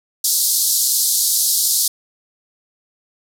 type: band-pass noise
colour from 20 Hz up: white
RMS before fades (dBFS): -17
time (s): 0.24-1.88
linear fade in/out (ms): 5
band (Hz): 4000 to 14000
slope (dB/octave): 48
effects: none